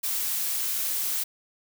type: noise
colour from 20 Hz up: blue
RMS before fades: -28 dBFS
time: 0.03-1.24 s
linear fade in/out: 10 ms
effects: none